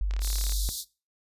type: tone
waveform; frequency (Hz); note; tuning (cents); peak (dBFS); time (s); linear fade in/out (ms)
sine; 49; G1; 0; -24; 0.01-0.69; 0
type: click train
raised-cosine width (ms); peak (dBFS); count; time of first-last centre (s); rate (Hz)
0.2; -23; 16; 0.11-0.522; 36.4
type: high-pass noise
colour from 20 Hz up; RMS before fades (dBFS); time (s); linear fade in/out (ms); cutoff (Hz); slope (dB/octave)
pink; -34; 0.2-0.85; 50; 3600; 96
effects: noise-tail reverb RT60 0.3 s tail -20 dB re dry + resampled to 32000 Hz